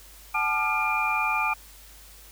sine tone cluster, 756 / 867 / 1198 / 1394 / 2398 Hz, F#5 / A5 / D6 / F6 / D7, +37 / -26 / +34 / -4 / +36 cents, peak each -34 / -28 / -28 / -35 / -26 dBFS, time 0.34-1.54 s, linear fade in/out 10 ms, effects added 50 Hz sine -50 dBFS peak until 2.31 s + white hiss -50 dBFS RMS until 2.31 s

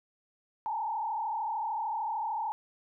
sine tone with frequency modulation, 880 Hz, A5, in tune, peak -30 dBFS, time 0.66-2.52 s, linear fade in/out 0 ms, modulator 33.3 Hz, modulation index 1.7, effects none

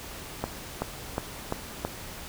accelerating click train, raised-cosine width 1 ms, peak -13 dBFS, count 5, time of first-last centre 0.44-1.85 s, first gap 380 ms, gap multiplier 0.95, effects pink hiss -41 dBFS RMS until 2.28 s

